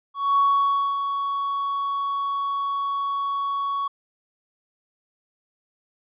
triangle tone with ADSR envelope, 1117 Hz, C#6, 13 cents sharp, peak -12 dBFS, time 0.14-3.88 s, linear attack 240 ms, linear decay 580 ms, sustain -9 dB, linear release 8 ms, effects tanh soft clip ceiling -12 dBFS + resampled to 8000 Hz

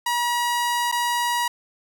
sawtooth tone with dropouts, 960 Hz, B5, 49 cents flat, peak -17 dBFS, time 0.06-1.48 s, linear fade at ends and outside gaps 5 ms, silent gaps 0.916-0.923 s, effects none

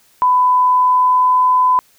sine tone with pitch glide, 1000 to 1007.5 Hz, B5 to B5, +21 to +34 cents, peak -9 dBFS, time 0.22-1.79 s, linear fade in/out 0 ms, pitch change +13 cents, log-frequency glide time 0.39-1.44 s, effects white hiss -53 dBFS RMS until 1.98 s

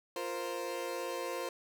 30% pulse chord, F suspended fourth, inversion none, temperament equal, 349.2 / 466.2 / 523.3 Hz, F4 / Bb4 / C5, 0 / 0 / 0 cents, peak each -39 / -39 / -36 dBFS, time 0.16-1.49 s, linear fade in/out 2 ms, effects none

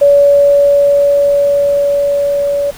sine tone with level ramp, 569 Hz, C#5, 45 cents sharp, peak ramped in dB -3 to -11 dBFS, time 0.01-2.71 s, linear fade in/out 10 ms, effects pink hiss -34 dBFS RMS until 2.77 s

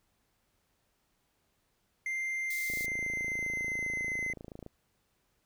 triangle tone with pitch glide, 2093 to 2055 Hz, C7 to C7, 0 to -32 cents, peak -30 dBFS, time 2.06-4.33 s, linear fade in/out 2 ms, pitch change -32 cents, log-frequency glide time 2.59-4.14 s
white high-pass noise, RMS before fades -43 dBFS, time 2.5-2.86 s, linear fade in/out 5 ms, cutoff 3600 Hz, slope 48 dB/octave
click train, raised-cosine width 2 ms, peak -31 dBFS, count 55, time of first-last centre 2.7-4.664 s, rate 27.5 Hz
effects pink hiss -75 dBFS RMS until 5.45 s

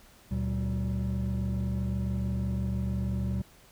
triangle tone cluster, 72.8 / 118.7 / 190.9 Hz, D2 / A#2 / G3, -15 / +32 / -46 cents, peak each -29 dBFS, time 0.31-3.42 s, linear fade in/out 5 ms, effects tanh soft clip ceiling -21 dBFS + pink hiss -57 dBFS RMS until 3.71 s

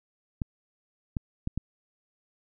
clicks, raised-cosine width 5 ms, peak -17 dBFS, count 4, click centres 0.418 / 1.168 / 1.474 / 1.576 s, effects none

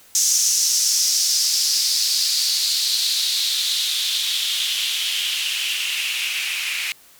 blue noise with band-pass filter sweep, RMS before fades -21 dBFS, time 0.15-6.92 s, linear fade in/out 0 ms, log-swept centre 6200 to 2400 Hz, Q 4, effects white hiss -50 dBFS RMS until 7.19 s

